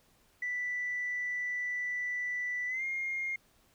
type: tone with pitch glide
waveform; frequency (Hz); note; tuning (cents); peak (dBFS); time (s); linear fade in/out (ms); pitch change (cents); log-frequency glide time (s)
sine; 1975 to 2129; B6 to C7; 0 to +30; -31; 0.42-3.36; 5; +130; 2.67-2.84
effects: tanh soft clip ceiling -27 dBFS + pink hiss -67 dBFS RMS until 3.74 s